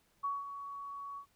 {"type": "tone with ADSR envelope", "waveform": "sine", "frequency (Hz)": 1123, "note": "C#6", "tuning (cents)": 22, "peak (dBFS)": -31, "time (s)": [0.23, 1.26], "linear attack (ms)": 18, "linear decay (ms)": 190, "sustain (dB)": -10, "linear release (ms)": 86, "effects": ["pink hiss -72 dBFS RMS until 1.35 s"]}